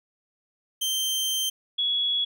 sawtooth / sine tone pair in turn, 3134 / 3364 Hz, G7 / G#7, -1 / +22 cents, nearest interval minor second, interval 123 cents, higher second, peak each -21 / -22 dBFS, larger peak first, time 0.81-1.5 / 1.78-2.25 s, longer first, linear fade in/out 10 ms, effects none

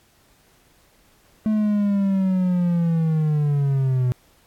triangle linear sweep, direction down, 217.4 to 123.47 Hz, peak -15 dBFS, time 1.46-4.12 s, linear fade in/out 0 ms, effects pink hiss -58 dBFS RMS until 4.46 s + AAC 64 kbps

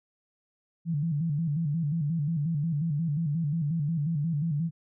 sine tone with vibrato, 155.56 Hz, D#3, in tune, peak -25 dBFS, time 0.85-4.71 s, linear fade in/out 50 ms, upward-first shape square, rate 5.6 Hz, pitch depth 120 cents each way, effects none

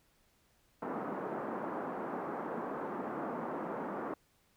pink band-pass noise, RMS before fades -39 dBFS, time 0.82-4.14 s, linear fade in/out 5 ms, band 210 to 1300 Hz, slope 24 dB/octave, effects pink hiss -71 dBFS RMS until 4.56 s

